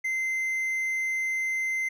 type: tone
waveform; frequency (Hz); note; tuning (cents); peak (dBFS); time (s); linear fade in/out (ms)
triangle; 2073; C7; -17; -24; 0.04-1.89; 10
effects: none